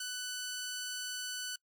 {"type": "tone", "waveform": "10% pulse", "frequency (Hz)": 1493, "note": "F#6", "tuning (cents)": 15, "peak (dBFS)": -29, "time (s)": [0, 1.56], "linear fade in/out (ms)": 5, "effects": ["noise-tail reverb RT60 0.1 s tail -25 dB re dry", "Opus 48 kbps"]}